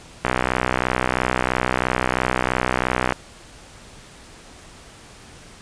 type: click train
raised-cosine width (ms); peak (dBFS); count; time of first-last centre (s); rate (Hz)
0.5; -3; 182; 0.25-3.123; 63
effects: pink hiss -44 dBFS RMS until 5.61 s + resampled to 22050 Hz

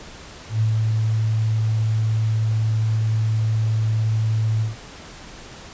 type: tone with ADSR envelope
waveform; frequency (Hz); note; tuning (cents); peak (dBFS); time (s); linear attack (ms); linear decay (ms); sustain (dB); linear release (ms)
sine; 110; A2; 0; -15; 0.49-4.76; 120; 110; -2; 150
effects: pink hiss -40 dBFS RMS until 5.73 s + resampled to 16000 Hz

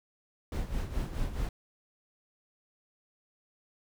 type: noise with tremolo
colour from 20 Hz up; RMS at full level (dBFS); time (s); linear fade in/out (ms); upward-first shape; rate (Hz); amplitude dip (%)
brown; -31; 0.52-1.49; 2; sine; 4.7; 65
effects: none

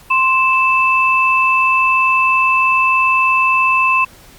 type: tone pair together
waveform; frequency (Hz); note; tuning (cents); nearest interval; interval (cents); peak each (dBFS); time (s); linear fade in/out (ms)
sine; 1046.5 / 2637; C6 / E7; 0 / 0; octave + major third; 1600; -13; 0.1-4.05; 10
effects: pink hiss -43 dBFS RMS until 4.38 s + Opus 48 kbps

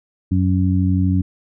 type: harmonic tone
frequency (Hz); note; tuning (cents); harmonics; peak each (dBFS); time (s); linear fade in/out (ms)
92.5; F#2; 0; 1 / 2 / 3; -16 / -19 / -21; 0.31-1.22; 10
effects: none

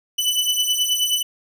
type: beating tone pair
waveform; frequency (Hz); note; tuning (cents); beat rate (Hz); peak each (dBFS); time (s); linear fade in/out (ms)
sawtooth; 2982 / 2991.4; F#7 / F#7; +13 / +18; 9.4; -18; 0.18-1.23; 10
effects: none

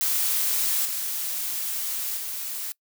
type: noise with level steps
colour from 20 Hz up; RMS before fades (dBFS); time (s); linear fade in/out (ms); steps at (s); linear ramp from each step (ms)
blue; -24 / -29 / -32; 0.01-2.72; 0; 0.85 / 2.17; 5
effects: noise-tail reverb RT60 0.1 s tail -24 dB re dry

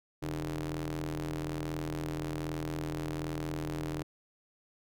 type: ring-modulated tone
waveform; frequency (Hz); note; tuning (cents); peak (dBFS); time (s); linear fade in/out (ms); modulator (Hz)
sawtooth; 81.2; E2; -26; -27; 0.22-4.03; 10; 225
effects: none

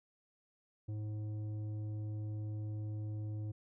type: tone with tanh clipping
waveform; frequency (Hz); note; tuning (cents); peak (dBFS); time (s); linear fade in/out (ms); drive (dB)
triangle; 106.4; G#2; +42; -39; 0.88-3.52; 10; 13
effects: none

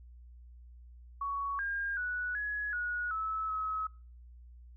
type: tone with pitch steps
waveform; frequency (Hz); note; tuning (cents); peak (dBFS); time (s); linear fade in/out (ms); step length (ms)
sine; 1119 / 1612 / 1474 / 1682 / 1454 / 1301 / 1283; C#6 / G6 / F#6 / G#6 / F#6 / E6 / E6; +16 / +48 / -7 / +22 / -31 / -23 / -47; -32; 1.21-3.87; 5; 380
effects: noise-tail reverb RT60 0.4 s tail -23 dB re dry + added 60 Hz sine -50 dBFS peak until 4.76 s

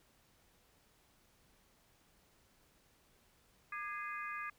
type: harmonic tone with a mistuned harmonic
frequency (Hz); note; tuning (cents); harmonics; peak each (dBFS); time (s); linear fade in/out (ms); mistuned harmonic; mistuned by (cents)
414.3; G#4; -4; 3 / 4 / 5 / 6; -43 / -45 / -47 / -49; 3.72-4.5; 5; 3; -59
effects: pink hiss -70 dBFS RMS until 4.58 s

